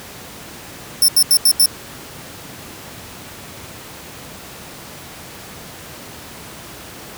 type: tone bursts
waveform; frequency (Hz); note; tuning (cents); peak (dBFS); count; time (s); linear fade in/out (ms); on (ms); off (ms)
5% pulse; 5370; E8; +31; -3; 5; 1.02-1.659; 2; 63; 81
effects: pink hiss -35 dBFS RMS until 7.17 s + high-pass 80 Hz 12 dB/octave